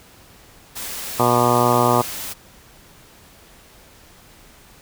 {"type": "noise", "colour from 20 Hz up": "white", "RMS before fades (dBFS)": -30, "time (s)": [0.75, 2.34], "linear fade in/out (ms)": 20}
{"type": "harmonic tone", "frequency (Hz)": 121.1, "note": "B2", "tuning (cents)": -34, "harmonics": [1, 2, 3, 4, 5, 6, 7, 8, 9, 10], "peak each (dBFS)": [-23, -23, -23, -23, -23, -23, -23, -23, -23, -23], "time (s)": [1.19, 2.02], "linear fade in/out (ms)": 10}
{"effects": ["pink hiss -48 dBFS RMS until 4.81 s"]}